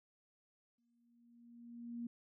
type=tone with exponential growth; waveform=sine; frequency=236.4 Hz; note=A#3; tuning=24 cents sharp; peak=-39 dBFS; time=0.78-2.07 s; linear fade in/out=5 ms; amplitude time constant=280 ms; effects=none